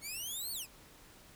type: exponential two-way sweep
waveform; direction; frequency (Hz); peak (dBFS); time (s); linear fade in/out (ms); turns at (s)
10% pulse; up then down; 2147 to 4528 to 2332; -31; 0.01-0.67; 50; 0.52
effects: pink hiss -58 dBFS RMS until 1.35 s